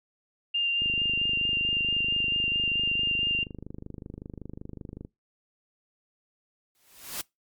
sine tone with vibrato, 2794 Hz, F7, in tune, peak -23 dBFS, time 0.54-3.44 s, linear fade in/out 10 ms, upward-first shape sine, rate 4.5 Hz, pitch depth 10 cents each way
click train, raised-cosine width 3 ms, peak -26 dBFS, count 108, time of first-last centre 0.82-5.049 s, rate 25.3 Hz
white noise with exponential growth, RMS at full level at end -31 dBFS, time 6.75-7.21 s, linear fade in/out 0 ms, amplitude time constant 100 ms
effects noise-tail reverb RT60 0.2 s tail -24 dB re dry + MP3 96 kbps

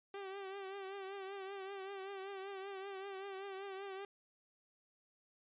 sawtooth tone with vibrato, 390 Hz, G4, 9 cents flat, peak -40 dBFS, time 0.14-4.05 s, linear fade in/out 2 ms, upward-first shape triangle, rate 5.2 Hz, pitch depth 62 cents each way, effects resampled to 8000 Hz

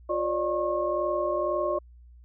sine tone cluster, 353.7 / 557 / 599 / 1085 Hz, F4 / C#5 / D5 / C#6, +22 / +8 / +34 / -37 cents, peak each -31 / -33 / -27 / -31 dBFS, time 0.09-1.79 s, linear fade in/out 10 ms, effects added 60 Hz sine -48 dBFS peak until 2.24 s

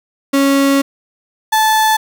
35% pulse tone pair in turn, 276.2 / 872.1 Hz, C#4 / A5, -6 / -16 cents, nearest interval octave + minor sixth, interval 1990 cents, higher second, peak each -8 dBFS, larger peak neither, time 0.33-0.82 / 1.52-1.97 s, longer first, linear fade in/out 10 ms, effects 8-bit

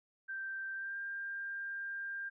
sine tone with pitch glide, 1567 to 1595.3 Hz, G6 to G6, -1 to +30 cents, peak -38 dBFS, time 0.28-2.3 s, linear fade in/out 20 ms, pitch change +31 cents, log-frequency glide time 0.74-0.97 s, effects none

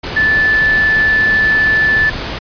sine tone in noise, 1748 Hz, A6, 12 cents flat, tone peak -9 dBFS, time 0.16-2.1 s, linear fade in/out 10 ms, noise pink, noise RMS -22 dBFS, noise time 0.03-2.39 s, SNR +10 dB, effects resampled to 11025 Hz

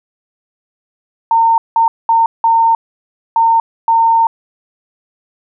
sine tone bursts at uneven times, 912 Hz, A#5, 38 cents flat, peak -7 dBFS, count 6, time 1.31-1.58 / 1.76-1.88 / 2.09-2.26 / 2.44-2.75 / 3.36-3.6 / 3.88-4.27 s, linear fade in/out 2 ms, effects none

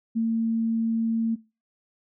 sine tone, 226.6 Hz, A#3, 49 cents flat, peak -21 dBFS, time 0.15-1.36 s, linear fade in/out 20 ms, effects noise-tail reverb RT60 0.3 s tail -21 dB re dry

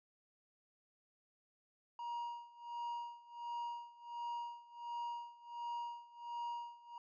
triangle tone with tremolo, 948 Hz, A#5, 29 cents sharp, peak -37 dBFS, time 1.99-6.98 s, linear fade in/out 2 ms, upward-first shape sine, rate 1.4 Hz, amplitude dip 90%, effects resampled to 16000 Hz

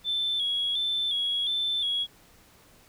sine tone with vibrato, 3431 Hz, A7, 44 cents flat, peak -24 dBFS, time 0.04-2.07 s, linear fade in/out 50 ms, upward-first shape square, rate 1.4 Hz, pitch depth 52 cents each way, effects tanh soft clip ceiling -20 dBFS + pink hiss -57 dBFS RMS until 2.88 s

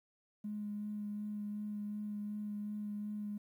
triangle tone with vibrato, 208.4 Hz, G#3, 6 cents sharp, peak -34 dBFS, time 0.44-3.38 s, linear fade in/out 10 ms, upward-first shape sine, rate 2.7 Hz, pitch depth 13 cents each way, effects tanh soft clip ceiling -36 dBFS + 12-bit

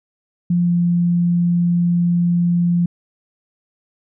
sine tone with pitch glide, 174.61 to 173.5 Hz, F3 to F3, 0 to -11 cents, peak -13 dBFS, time 0.5-2.86 s, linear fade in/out 5 ms, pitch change -11 cents, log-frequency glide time 0.64-0.7 s, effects none

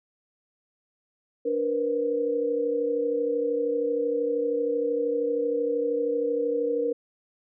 sine tone cluster, 292 / 473.1 / 506 Hz, D4 / A#4 / B4, -10 / +26 / +42 cents, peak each -32 / -24 / -32 dBFS, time 1.45-6.93 s, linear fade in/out 10 ms, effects none

